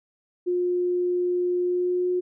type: tone with pitch glide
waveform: sine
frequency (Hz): 356.8 to 360.9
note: F4 to F#4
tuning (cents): +37 to -43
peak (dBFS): -21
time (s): 0.46-2.21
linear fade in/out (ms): 20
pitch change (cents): +20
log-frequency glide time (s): 1.63-2.1
effects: none